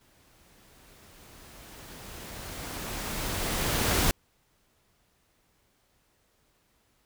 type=noise with exponential growth; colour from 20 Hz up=pink; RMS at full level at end=-24 dBFS; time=0.01-4.11 s; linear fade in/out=0 ms; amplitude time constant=890 ms; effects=pink hiss -69 dBFS RMS until 7.05 s